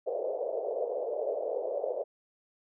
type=band-pass noise; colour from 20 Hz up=white; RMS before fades=-33 dBFS; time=0.06-2.04 s; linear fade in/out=20 ms; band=450 to 610 Hz; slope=48 dB/octave; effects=none